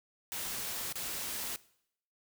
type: noise with dropouts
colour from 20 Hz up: white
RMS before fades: -38 dBFS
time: 0.32-1.56 s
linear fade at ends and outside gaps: 0 ms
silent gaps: 0.925-0.956 s
effects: noise-tail reverb RT60 0.7 s tail -20 dB re dry